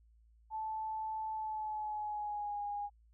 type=tone with pitch glide; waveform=sine; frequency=874 to 820.2 Hz; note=A5 to G#5; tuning=-12 to -22 cents; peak=-36 dBFS; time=0.5-2.9 s; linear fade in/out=50 ms; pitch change=-110 cents; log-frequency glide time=1.31-2.63 s; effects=added 56 Hz sine -62 dBFS peak until 3.13 s